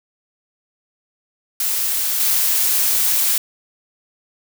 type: noise with level steps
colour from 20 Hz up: blue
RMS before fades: -20 / -17 dBFS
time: 1.6-3.38 s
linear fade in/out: 2 ms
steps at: 2.2 s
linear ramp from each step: 5 ms
effects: none